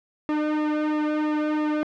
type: tone with flanger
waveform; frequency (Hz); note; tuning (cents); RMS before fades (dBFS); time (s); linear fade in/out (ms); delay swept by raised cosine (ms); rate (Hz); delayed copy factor
sawtooth; 303.5; D#4; -43; -24; 0.29-1.83; 0; 1.3 to 2.3; 3; -0.9
effects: low-pass 2000 Hz 12 dB/octave